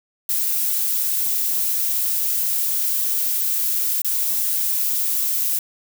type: noise with dropouts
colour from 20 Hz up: violet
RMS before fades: -21 dBFS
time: 0.29-5.59 s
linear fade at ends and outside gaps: 2 ms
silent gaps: 4.018-4.046 s
effects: none